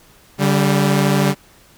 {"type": "tone pair together", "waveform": "sawtooth", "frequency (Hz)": [143.2, 195.57], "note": ["D3", "G3"], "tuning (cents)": [-43, -4], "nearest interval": "perfect fourth", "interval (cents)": 539, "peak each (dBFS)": -12, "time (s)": [0.38, 1.35], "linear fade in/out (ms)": 50, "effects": ["pink hiss -49 dBFS RMS until 1.77 s"]}